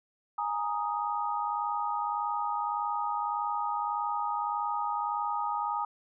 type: chord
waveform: sine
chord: Ab suspended second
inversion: none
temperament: equal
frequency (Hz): 830.6 / 932.3 / 1244.5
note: Ab5 / Bb5 / Eb6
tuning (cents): 0 / 0 / 0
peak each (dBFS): -33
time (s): 0.38-5.85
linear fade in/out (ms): 5
effects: none